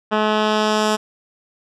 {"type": "tone with low-pass filter sweep", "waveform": "10% pulse", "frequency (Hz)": 214.1, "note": "A3", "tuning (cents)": -47, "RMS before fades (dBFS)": -18, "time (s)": [0.11, 0.97], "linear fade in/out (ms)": 20, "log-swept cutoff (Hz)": [2300, 8300], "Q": 1.1, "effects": []}